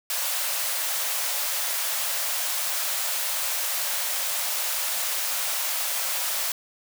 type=high-pass noise; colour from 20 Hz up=white; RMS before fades=-27 dBFS; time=0.1-6.52 s; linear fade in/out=2 ms; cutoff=510 Hz; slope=96 dB/octave; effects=none